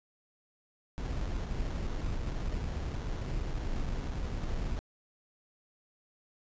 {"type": "noise with sample-and-hold", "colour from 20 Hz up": "brown", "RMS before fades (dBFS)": -34, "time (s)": [0.98, 4.79], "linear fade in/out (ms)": 0, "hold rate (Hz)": 2450, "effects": ["resampled to 16000 Hz"]}